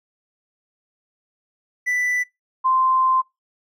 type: tone pair in turn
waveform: triangle / sine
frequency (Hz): 1982 / 1041.5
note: B6 / C6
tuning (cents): +6 / -8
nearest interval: major seventh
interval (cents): 1114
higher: first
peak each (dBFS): -17 / -15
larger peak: second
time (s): 1.86-2.24 / 2.64-3.22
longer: second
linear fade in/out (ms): 20
effects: noise-tail reverb RT60 0.2 s tail -23 dB re dry